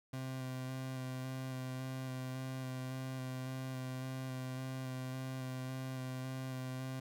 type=tone with vibrato; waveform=30% pulse; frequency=130 Hz; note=C3; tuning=11 cents flat; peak=-37 dBFS; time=0.13-7 s; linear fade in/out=5 ms; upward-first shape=square; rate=1.8 Hz; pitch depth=12 cents each way; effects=none